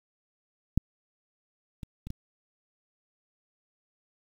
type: clicks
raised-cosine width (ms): 5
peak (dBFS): -10 / -26 / -26 / -23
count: 4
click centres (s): 0.776 / 1.832 / 2.07 / 2.104
effects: 8-bit